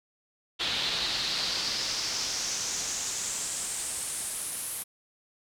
brown noise with band-pass filter sweep, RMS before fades -32 dBFS, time 0.59-4.84 s, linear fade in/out 20 ms, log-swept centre 3600 to 11000 Hz, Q 3.6, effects none

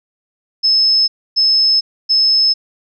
sine tone bursts, 5210 Hz, E8, 21 cents flat, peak -9 dBFS, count 3, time 0.63-2.54 s, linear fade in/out 20 ms, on 450 ms, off 280 ms, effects none

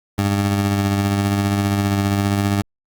20% pulse tone with tremolo, 100.1 Hz, G2, 37 cents sharp, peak -10 dBFS, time 0.18-2.62 s, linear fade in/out 5 ms, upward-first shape sine, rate 15 Hz, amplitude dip 30%, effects Opus 48 kbps

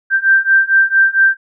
sine beating tone pair, 1568 / 1572.4 Hz, G6 / G6, 0 / +5 cents, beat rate 4.4 Hz, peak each -12 / -11 dBFS, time 0.1-1.37 s, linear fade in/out 50 ms, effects none

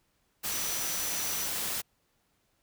sine tone in noise, 5910 Hz, F#8, 3 cents flat, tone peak -37 dBFS, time 0.5-1.48 s, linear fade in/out 20 ms, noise white, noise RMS -33 dBFS, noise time 0.43-1.82 s, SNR -7 dB, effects pink hiss -73 dBFS RMS until 2.62 s

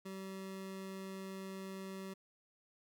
25% pulse tone, 191.7 Hz, G3, 38 cents flat, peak -40 dBFS, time 0.05-2.14 s, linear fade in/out 10 ms, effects none

